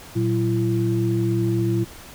sine tone cluster, 117.2 / 187.5 / 337.2 Hz, A#2 / F#3 / E4, +10 / +23 / +39 cents, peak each -21 / -27 / -22 dBFS, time 0.15-1.85 s, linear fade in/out 20 ms, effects pink hiss -42 dBFS RMS until 2.14 s

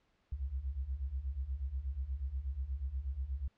sine beating tone pair, 61.74 / 70.04 Hz, B1 / C#2, 0 / +18 cents, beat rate 8.3 Hz, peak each -40 / -37 dBFS, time 0.32-3.48 s, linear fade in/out 5 ms, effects pink hiss -75 dBFS RMS until 3.57 s + low-pass 4000 Hz 12 dB/octave

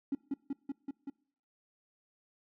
triangle tone with echo, 277.2 Hz, C#4, in tune, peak -25 dBFS, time 0.12-0.15 s, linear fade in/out 5 ms, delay 190 ms, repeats 5, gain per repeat -2 dB, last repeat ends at 1.1 s, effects noise-tail reverb RT60 0.6 s tail -26 dB re dry + tanh soft clip ceiling -27 dBFS

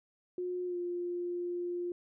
sine tone with pitch glide, 360 to 351.6 Hz, F#4 to F4, -47 to +12 cents, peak -33 dBFS, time 0.38-1.92 s, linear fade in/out 2 ms, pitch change -41 cents, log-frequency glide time 0.66-0.77 s, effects none

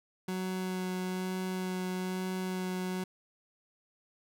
30% pulse tone with vibrato, 185 Hz, F#3, in tune, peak -30 dBFS, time 0.28-3.04 s, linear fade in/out 5 ms, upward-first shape sine, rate 1.1 Hz, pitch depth 10 cents each way, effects none

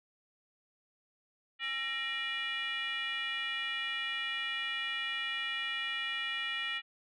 sine tone with frequency modulation, 2388 Hz, D7, 28 cents sharp, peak -32 dBFS, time 1.59-6.82 s, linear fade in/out 50 ms, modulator 520 Hz, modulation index 1.6, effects tanh soft clip ceiling -28 dBFS

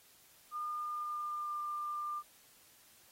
sine tone with pitch glide, 1212 to 1195.3 Hz, D#6 to D6, -46 to +30 cents, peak -36 dBFS, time 0.51-2.23 s, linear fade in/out 50 ms, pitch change -24 cents, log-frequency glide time 0.72-1.62 s, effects white hiss -63 dBFS RMS until 3.11 s + AAC 48 kbps

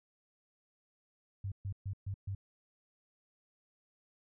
sine tone bursts, 98 Hz, G2, in tune, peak -35 dBFS, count 5, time 1.44-2.35 s, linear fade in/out 5 ms, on 78 ms, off 130 ms, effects none

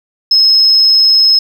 sine tone, 5170 Hz, E8, 34 cents flat, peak -4 dBFS, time 0.31-1.39 s, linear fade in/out 5 ms, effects tanh soft clip ceiling 0 dBFS + 7-bit

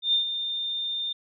sine tone with ADSR envelope, 3614 Hz, A7, 46 cents sharp, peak -18 dBFS, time 0.02-1.13 s, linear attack 110 ms, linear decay 120 ms, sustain -9 dB, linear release 9 ms, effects none

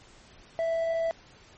sine tone with hard clipping, 659.3 Hz, E5, in tune, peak -26 dBFS, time 0.59-1.11 s, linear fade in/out 0 ms, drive 3 dB, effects pink hiss -54 dBFS RMS until 1.57 s + MP3 32 kbps

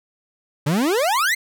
40% pulse exponential sweep, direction up, 135.7 to 2151 Hz, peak -16 dBFS, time 0.66-1.35 s, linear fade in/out 10 ms, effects none

